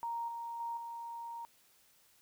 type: tone with level steps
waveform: sine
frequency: 932.3 Hz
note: A#5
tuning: in tune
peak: -35 / -39 / -36 / -41 dBFS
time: 0.03-1.45 s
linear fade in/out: 0 ms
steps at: 0.28 / 0.6 / 0.77 s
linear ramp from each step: 2 ms
effects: white hiss -67 dBFS RMS until 2.21 s